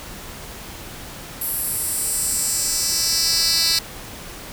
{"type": "tone with high-pass filter sweep", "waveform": "10% pulse", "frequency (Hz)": 329.6, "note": "E4", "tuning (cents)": 0, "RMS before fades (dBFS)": -21, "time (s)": [1.41, 3.79], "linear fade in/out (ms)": 5, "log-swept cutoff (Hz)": [12000, 4100], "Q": 2.6, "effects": ["pink hiss -36 dBFS RMS until 4.52 s"]}